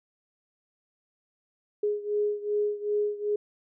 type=beating tone pair; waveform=sine; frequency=415.3 / 417.9 Hz; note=G#4 / G#4; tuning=0 / +11 cents; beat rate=2.6 Hz; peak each=-27 / -30 dBFS; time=1.83-3.36 s; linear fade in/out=5 ms; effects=none